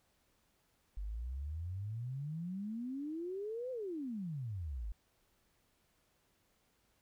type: exponential two-way sweep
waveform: sine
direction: up then down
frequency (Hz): 47.6 to 523 to 47.6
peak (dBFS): -38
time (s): 0.97-4.92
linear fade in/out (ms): 0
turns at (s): 3.71
effects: pink hiss -75 dBFS RMS until 7.01 s